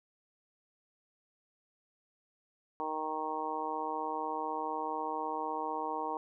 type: harmonic tone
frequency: 155.9 Hz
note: D#3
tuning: 4 cents sharp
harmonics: 2 / 3 / 4 / 5 / 6 / 7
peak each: -43 / -41 / -46 / -39 / -37 / -41 dBFS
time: 2.8-6.17 s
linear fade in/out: 0 ms
effects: none